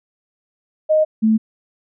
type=tone pair in turn; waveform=sine; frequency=621 / 219.6 Hz; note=D#5 / A3; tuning=-3 / -3 cents; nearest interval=octave + tritone; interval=1800 cents; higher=first; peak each=-11 dBFS; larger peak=neither; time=0.89-1.05 / 1.22-1.38 s; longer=neither; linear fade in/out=20 ms; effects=none